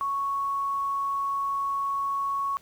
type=tone with quantisation; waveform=sine; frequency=1108.7 Hz; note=C#6; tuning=in tune; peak=-25 dBFS; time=0.01-2.57 s; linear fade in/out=0 ms; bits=9; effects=pink hiss -57 dBFS RMS until 2.61 s